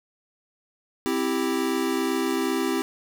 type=chord; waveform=square; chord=C major; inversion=none; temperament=equal; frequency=261.6 / 329.6 / 392 Hz; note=C4 / E4 / G4; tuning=0 / 0 / 0 cents; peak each=-28 dBFS; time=1.06-2.82 s; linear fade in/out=0 ms; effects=none